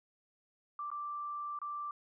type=tone with dropouts; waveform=sine; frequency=1174.7 Hz; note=D6; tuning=in tune; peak=-37 dBFS; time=0.79-1.91 s; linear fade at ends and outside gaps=2 ms; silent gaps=0.903-0.915 / 1.589-1.616 s; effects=none